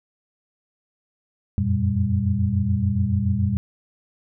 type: tone cluster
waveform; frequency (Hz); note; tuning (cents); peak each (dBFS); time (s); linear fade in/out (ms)
sine; 88.3 / 95.3 / 118.4 / 198.5; F2 / G2 / A#2 / G3; +20 / -48 / +27 / +22; -24; 1.58-3.57; 0
effects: none